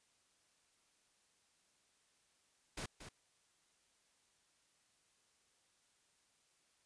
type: noise with echo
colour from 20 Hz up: pink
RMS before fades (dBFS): -44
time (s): 2.77-2.86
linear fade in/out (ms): 5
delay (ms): 230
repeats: 1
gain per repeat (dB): -9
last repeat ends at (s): 3.09
effects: white hiss -75 dBFS RMS until 6.85 s + resampled to 22050 Hz